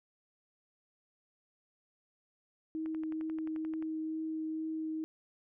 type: tone with vibrato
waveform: sine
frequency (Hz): 316.5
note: D#4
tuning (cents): +30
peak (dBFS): -34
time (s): 2.75-5.04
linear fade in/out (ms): 0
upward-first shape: triangle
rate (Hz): 2.2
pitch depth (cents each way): 9
type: click train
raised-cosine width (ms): 0.5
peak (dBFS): -36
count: 12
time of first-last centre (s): 2.86-3.825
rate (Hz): 11.4
effects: none